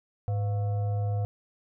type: tone with frequency modulation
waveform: sine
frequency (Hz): 104.3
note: G#2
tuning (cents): +8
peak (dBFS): -25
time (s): 0.28-1.25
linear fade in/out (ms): 0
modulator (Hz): 606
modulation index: 0.36
effects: none